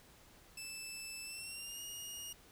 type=tone with pitch glide; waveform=15% pulse; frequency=2637 to 2859 Hz; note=E7 to F7; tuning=0 to +40 cents; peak=-37 dBFS; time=0.57-2.33 s; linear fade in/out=5 ms; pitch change=+140 cents; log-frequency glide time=1.24-1.82 s; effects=pink hiss -62 dBFS RMS until 2.51 s